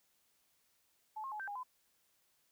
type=tone with pitch steps; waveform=sine; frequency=864 / 1072 / 847 / 1562 / 816 / 1014 Hz; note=A5 / C6 / G#5 / G6 / G#5 / B5; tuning=-32 / +42 / +34 / -7 / -31 / +45 cents; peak=-40 dBFS; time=1.16-1.634 s; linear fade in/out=10 ms; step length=79 ms; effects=white hiss -75 dBFS RMS until 2.51 s